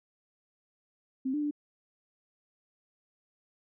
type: tone with pitch steps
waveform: sine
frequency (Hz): 263 / 297.1 / 293.9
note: C4 / D4 / D4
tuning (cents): +9 / +20 / +1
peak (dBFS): -28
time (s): 1.25-1.511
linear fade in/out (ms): 10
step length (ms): 87
effects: none